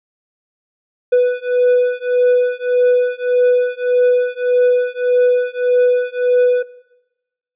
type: beating tone pair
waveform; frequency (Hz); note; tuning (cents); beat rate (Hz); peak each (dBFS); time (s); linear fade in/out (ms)
triangle; 493.9 / 495.6; B4 / B4; 0 / +6; 1.7; -12; 1.12-6.63; 10
effects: noise-tail reverb RT60 1.0 s tail -19 dB re dry + resampled to 8000 Hz